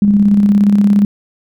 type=tone with tremolo; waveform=sine; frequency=203.7 Hz; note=G#3; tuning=33 cents flat; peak=-5 dBFS; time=0.02-1.05 s; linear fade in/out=2 ms; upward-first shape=square; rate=17 Hz; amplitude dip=35%; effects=none